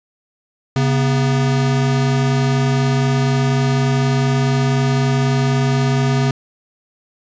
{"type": "tone pair together", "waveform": "square", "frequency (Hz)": [135.32, 246.9], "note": ["C#3", "B3"], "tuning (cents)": [-41, 0], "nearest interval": "minor seventh", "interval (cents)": 1041, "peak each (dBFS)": [-15, -22], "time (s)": [0.76, 6.31], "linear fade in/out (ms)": 2, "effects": ["resampled to 16000 Hz", "9-bit"]}